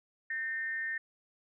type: tone with amplitude modulation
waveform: sine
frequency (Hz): 1820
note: A#6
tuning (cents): -42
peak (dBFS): -30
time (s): 0.3-0.98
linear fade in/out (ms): 5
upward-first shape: sine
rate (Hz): 267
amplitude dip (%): 55
effects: none